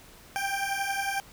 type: beating tone pair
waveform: 20% pulse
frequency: 784 / 795 Hz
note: G5 / G5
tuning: 0 / +24 cents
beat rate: 11 Hz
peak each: -26 dBFS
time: 0.36-1.2 s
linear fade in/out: 0 ms
effects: pink hiss -52 dBFS RMS until 1.32 s